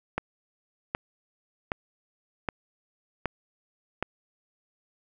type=click train; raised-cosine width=0.5 ms; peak=-12 dBFS; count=6; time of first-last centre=0.18-4.026 s; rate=1.3 Hz; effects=none